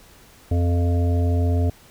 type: harmonic tone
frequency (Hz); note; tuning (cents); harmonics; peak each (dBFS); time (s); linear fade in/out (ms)
86.9; F2; -8; 1 / 3 / 5 / 7 / 8; -17 / -27 / -31 / -34 / -35; 0.51-1.7; 5
effects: pink hiss -50 dBFS RMS until 1.9 s